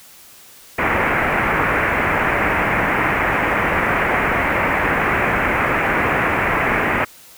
white low-pass noise, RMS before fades -18 dBFS, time 0.78-7.05 s, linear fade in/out 10 ms, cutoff 2300 Hz, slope 48 dB/octave, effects white hiss -44 dBFS RMS until 7.37 s

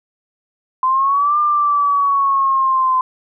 sine exponential two-way sweep, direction up then down, 1027 to 1200 to 1027 Hz, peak -12 dBFS, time 0.83-3.01 s, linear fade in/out 2 ms, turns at 1.39 s, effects none

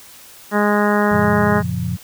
harmonic tone, 207.2 Hz, G#3, 4 cents flat, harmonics 1 / 2 / 3 / 4 / 5 / 6 / 7 / 8 / 9, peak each -17 / -20 / -22 / -23 / -24 / -25 / -25 / -26 / -27 dBFS, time 0.51-1.63 s, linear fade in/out 50 ms
sine chord, Gb major seventh, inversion none, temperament equal, 92.5 / 116.54 / 138.59 / 174.61 Hz, Gb2 / Bb2 / Db3 / F3, 0 / 0 / 0 / 0 cents, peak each -25 / -25 / -27 / -23 dBFS, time 1.11-1.97 s, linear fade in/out 10 ms
effects white hiss -42 dBFS RMS until 2.03 s

